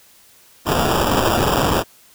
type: noise with sample-and-hold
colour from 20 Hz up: white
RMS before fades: -17 dBFS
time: 0.65-1.84 s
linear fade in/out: 50 ms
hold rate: 2100 Hz
effects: white hiss -50 dBFS RMS until 2.14 s